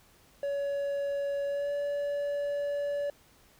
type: tone with pitch glide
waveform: triangle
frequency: 564 to 573.9 Hz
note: C#5 to D5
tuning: +30 to -40 cents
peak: -27 dBFS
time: 0.43-3.1 s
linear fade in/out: 2 ms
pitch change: +30 cents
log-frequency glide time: 1.47-1.72 s
effects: pink hiss -61 dBFS RMS until 3.59 s